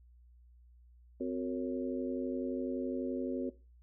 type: harmonic tone with a mistuned harmonic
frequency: 91.8 Hz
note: F#2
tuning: 13 cents flat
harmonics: 3 / 4 / 5 / 6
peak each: -36 / -38 / -40 / -42 dBFS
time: 1.2-3.5 s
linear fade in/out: 10 ms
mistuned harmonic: 3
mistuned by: -110 cents
effects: noise-tail reverb RT60 0.3 s tail -17 dB re dry + added 60 Hz sine -57 dBFS peak until 3.82 s